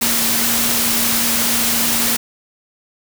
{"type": "tone in noise", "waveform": "sine", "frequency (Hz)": 233.1, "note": "A#3", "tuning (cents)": 0, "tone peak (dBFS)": -25, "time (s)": [0.01, 2.17], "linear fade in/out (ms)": 10, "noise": "white", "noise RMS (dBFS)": -17, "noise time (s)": [0.01, 2.17], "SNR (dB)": -11, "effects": []}